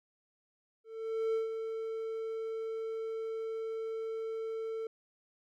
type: tone with ADSR envelope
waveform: triangle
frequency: 446.8 Hz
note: A4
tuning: 27 cents sharp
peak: -26 dBFS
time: 0.84-4.87 s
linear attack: 500 ms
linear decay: 140 ms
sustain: -7 dB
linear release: 3 ms
effects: none